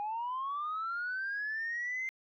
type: linear sweep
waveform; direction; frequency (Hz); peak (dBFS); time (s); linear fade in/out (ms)
sine; up; 814 to 2093; -32; 0-2.09; 0
effects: tanh soft clip ceiling -30 dBFS

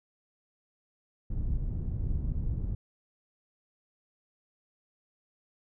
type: low-pass noise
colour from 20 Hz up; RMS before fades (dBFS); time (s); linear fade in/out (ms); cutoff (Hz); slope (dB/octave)
pink; -31; 1.3-2.75; 5; 120; 12
effects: none

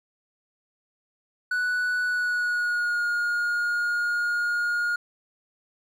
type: tone with pitch glide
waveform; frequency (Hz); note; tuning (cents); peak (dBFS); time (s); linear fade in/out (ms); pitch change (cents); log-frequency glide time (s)
triangle; 1480 to 1428.8; F#6 to F6; 0 to +39; -21; 1.51-4.96; 5; -61; 2.04-3.05
effects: none

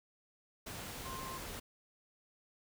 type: tone in noise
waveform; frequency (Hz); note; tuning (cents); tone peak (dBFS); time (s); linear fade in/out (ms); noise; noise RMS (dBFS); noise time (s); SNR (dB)
sine; 1055; C6; +14; -44; 1.05-1.38; 10; pink; -45; 0.66-1.6; -2
effects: none

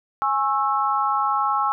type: chord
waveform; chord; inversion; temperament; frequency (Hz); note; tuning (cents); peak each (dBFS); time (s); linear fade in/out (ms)
sine; C# minor; second; equal with one note detuned; 830.6 / 1088.4 / 1318.5; G#5 / C#6 / E6; 0 / -32 / 0; -23; 0.22-1.72; 0
effects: none

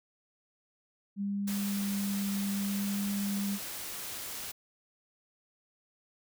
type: tone with vibrato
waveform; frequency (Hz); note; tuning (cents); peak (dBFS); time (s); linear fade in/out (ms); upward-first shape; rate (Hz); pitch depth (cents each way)
sine; 200; G3; +35; -30; 1.16-3.59; 50; triangle; 0.65; 10
type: noise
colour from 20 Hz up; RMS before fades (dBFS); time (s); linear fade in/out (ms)
white; -40; 1.47-4.52; 10
effects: none

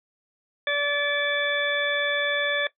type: harmonic tone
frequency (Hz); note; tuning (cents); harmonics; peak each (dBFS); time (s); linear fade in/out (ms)
578; D5; -28; 1 / 2 / 3 / 4 / 6; -27 / -35 / -25 / -31 / -29; 0.67-2.67; 2
effects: noise-tail reverb RT60 0.1 s tail -18 dB re dry

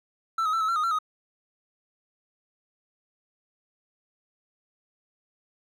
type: tone with pitch steps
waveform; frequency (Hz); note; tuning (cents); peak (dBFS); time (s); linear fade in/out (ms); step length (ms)
triangle; 1331 / 1262 / 1334 / 1288 / 1358 / 1240 / 1351 / 1252; E6 / D#6 / E6 / E6 / F6 / D#6 / E6 / D#6; +16 / +24 / +20 / -41 / -49 / -6 / +42 / +10; -21; 0.38-0.988; 5; 76
effects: none

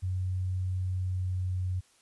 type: tone with pitch glide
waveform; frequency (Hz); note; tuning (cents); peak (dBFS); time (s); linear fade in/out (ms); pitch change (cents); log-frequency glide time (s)
sine; 92.5 to 91.86; F#2 to F#2; 0 to -12; -28; 0.02-1.81; 20; -12; 0.77-1.57
effects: white hiss -64 dBFS RMS until 2.01 s + resampled to 24000 Hz

